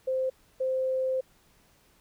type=tone pair in turn; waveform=sine; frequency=521 / 521 Hz; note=C5 / C5; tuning=-7 / -7 cents; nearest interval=unison; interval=0 cents; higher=neither; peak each=-25 dBFS; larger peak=neither; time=0.07-0.3 / 0.6-1.21 s; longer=second; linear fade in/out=10 ms; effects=pink hiss -63 dBFS RMS until 2 s